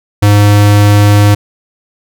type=tone; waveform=square; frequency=103 Hz; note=G#2; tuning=14 cents flat; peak=-4 dBFS; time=0.22-1.35 s; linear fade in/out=10 ms; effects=none